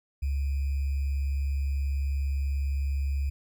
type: tone with sample-and-hold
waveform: sine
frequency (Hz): 69.3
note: C#2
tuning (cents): 0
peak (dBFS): -25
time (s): 0.22-3.3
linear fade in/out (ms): 10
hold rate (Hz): 2450
effects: none